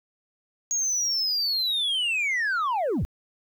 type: linear sweep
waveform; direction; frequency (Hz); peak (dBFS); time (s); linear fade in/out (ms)
sine; down; 6645 to 36.27; -20; 0.71-3.05; 0
effects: tanh soft clip ceiling -22 dBFS + 10-bit